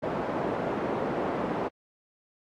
pink band-pass noise, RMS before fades -30 dBFS, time 0.02-1.69 s, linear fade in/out 20 ms, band 250 to 870 Hz, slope 12 dB/octave, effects AAC 64 kbps

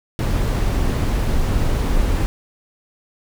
brown noise, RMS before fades -18 dBFS, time 0.19-2.26 s, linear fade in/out 0 ms, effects none

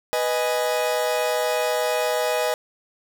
40% pulse chord, G# minor, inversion first, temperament equal, 493.9 / 622.3 / 830.6 Hz, B4 / D#5 / G#5, 0 / 0 / 0 cents, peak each -24 / -23 / -27 dBFS, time 0.13-2.54 s, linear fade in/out 0 ms, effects none

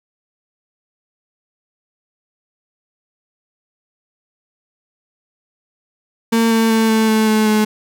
35% pulse tone with pitch steps, 227.9 / 225.5 / 223.2 / 220.9 / 218.6 / 216.4 / 214.1 Hz, A#3 / A3 / A3 / A3 / A3 / A3 / A3, -39 / +43 / +25 / +7 / -11 / -29 / -47 cents, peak -10 dBFS, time 6.32-7.65 s, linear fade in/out 10 ms, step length 190 ms, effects none

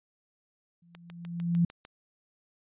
sine tone with exponential growth, 171.3 Hz, F3, 33 cents flat, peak -19 dBFS, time 0.82-1.65 s, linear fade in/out 5 ms, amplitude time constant 180 ms
click train, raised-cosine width 0.2 ms, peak -29 dBFS, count 7, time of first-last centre 0.95-1.851 s, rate 6.66 Hz
effects resampled to 8000 Hz

